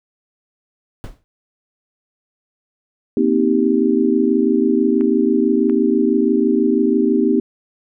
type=noise with exponential decay; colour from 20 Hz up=brown; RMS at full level=-26 dBFS; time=1.04-1.24 s; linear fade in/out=0 ms; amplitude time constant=42 ms
type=chord; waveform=sine; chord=C minor seventh; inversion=third; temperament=just; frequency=235.5 / 261.6 / 314 / 392.4 Hz; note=Bb3 / C4 / Eb4 / G4; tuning=+18 / 0 / +16 / +2 cents; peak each=-18 dBFS; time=3.17-7.4 s; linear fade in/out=2 ms
type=clicks; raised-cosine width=0.5 ms; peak=-21 dBFS; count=2; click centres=5.01 / 5.697 s
effects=none